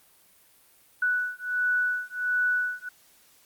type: beating tone pair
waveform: sine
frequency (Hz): 1480 / 1481.4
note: F#6 / F#6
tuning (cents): 0 / +2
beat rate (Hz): 1.4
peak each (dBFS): -27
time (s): 1.02-2.89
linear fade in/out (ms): 5
effects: white hiss -59 dBFS RMS until 3.45 s + Opus 32 kbps